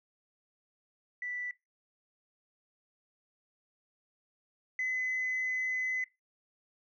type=tone pair in turn; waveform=sine; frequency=1973 / 2024 Hz; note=B6 / B6; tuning=-2 / +42 cents; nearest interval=unison; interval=44 cents; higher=second; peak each=-35 / -29 dBFS; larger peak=second; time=1.22-1.51 / 4.79-6.04 s; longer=second; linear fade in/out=2 ms; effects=noise-tail reverb RT60 0.2 s tail -19 dB re dry + tanh soft clip ceiling -26 dBFS